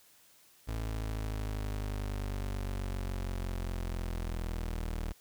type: linear sweep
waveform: 30% pulse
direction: down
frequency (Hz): 55.2 to 38.89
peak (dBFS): -31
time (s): 0.67-5.13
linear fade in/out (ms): 20
effects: white hiss -62 dBFS RMS until 5.2 s